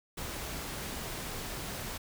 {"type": "noise", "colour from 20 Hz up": "pink", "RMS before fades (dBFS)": -39, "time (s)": [0.17, 1.98], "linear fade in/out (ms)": 10, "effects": []}